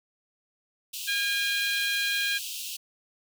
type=high-pass noise; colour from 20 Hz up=pink; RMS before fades=-36 dBFS; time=0.93-2.77 s; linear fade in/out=10 ms; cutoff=2600 Hz; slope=96 dB/octave
type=harmonic tone; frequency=812 Hz; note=G#5; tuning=39 cents flat; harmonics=2 / 3 / 4 / 5; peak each=-29 / -31 / -32 / -33 dBFS; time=1.07-2.39 s; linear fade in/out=20 ms
effects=none